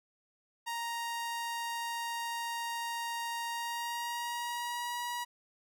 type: tone with pitch glide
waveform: sawtooth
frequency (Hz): 934 to 963.6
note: A#5 to B5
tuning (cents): +3 to -43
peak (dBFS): -31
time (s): 0.66-5.25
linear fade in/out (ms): 20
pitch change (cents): +54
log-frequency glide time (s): 3.48-4.99
effects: none